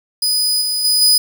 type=tone with level steps; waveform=sawtooth; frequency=4978 Hz; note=D#8; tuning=in tune; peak=-11 / -14 / -9 / -6 dBFS; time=0.22-1.18 s; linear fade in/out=5 ms; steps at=0.61 / 0.84 / 1.01 s; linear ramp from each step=10 ms; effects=7-bit